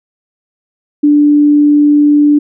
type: tone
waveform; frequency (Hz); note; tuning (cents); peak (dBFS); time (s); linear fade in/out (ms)
sine; 293.7; D4; 0; -4; 1.03-2.39; 10
effects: none